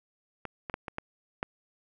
clicks, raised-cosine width 0.5 ms, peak -21 / -21 / -16 / -21 / -18 / -15 dBFS, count 6, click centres 0.453 / 0.698 / 0.741 / 0.882 / 0.984 / 1.429 s, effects none

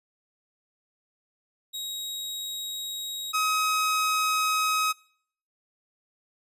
sawtooth tone pair in turn, 3801 / 1268.4 Hz, A#7 / D#6, +33 / +33 cents, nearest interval octave + perfect fifth, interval 1900 cents, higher first, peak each -29 / -19 dBFS, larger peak second, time 1.73-3.33 / 3.33-4.93 s, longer neither, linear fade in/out 20 ms, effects noise-tail reverb RT60 0.6 s tail -24 dB re dry + resampled to 32000 Hz

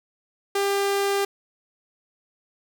sawtooth tone, 398.3 Hz, G4, 28 cents sharp, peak -17 dBFS, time 0.55-1.25 s, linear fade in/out 5 ms, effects none

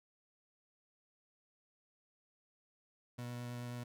30% pulse tone with vibrato, 121.6 Hz, B2, 26 cents flat, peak -39 dBFS, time 3.18-3.84 s, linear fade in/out 10 ms, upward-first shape sine, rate 9.3 Hz, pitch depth 10 cents each way, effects none

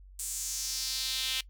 sawtooth tone with high-pass filter sweep, 261 Hz, C4, 4 cents flat, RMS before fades -34 dBFS, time 0.19-1.41 s, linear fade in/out 5 ms, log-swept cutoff 8300 to 3100 Hz, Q 2.7, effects noise-tail reverb RT60 0.1 s tail -20 dB re dry + added 47 Hz sine -49 dBFS peak until 1.49 s

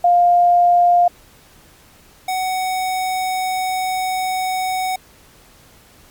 sine / square tone pair in turn, 703 / 746.7 Hz, F5 / F#5, +11 / +16 cents, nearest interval minor second, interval 105 cents, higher second, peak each -9 / -19 dBFS, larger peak first, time 0.04-1.08 / 2.28-4.96 s, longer second, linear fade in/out 5 ms, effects pink hiss -48 dBFS RMS until 6.1 s + MP3 96 kbps

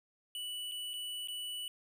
square tone with dropouts, 2960 Hz, F#7, in tune, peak -39 dBFS, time 0.35-1.68 s, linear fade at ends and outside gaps 1 ms, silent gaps 0.714-0.719 / 0.934-0.938 / 1.274-1.284 s, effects 12-bit

